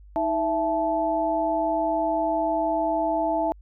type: tone cluster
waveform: sine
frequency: 316.9 / 664 / 870 Hz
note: D#4 / E5 / A5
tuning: +32 / +12 / -20 cents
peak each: -28 / -24 / -26 dBFS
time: 0.16-3.52 s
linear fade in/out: 0 ms
effects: added 50 Hz sine -45 dBFS peak until 3.61 s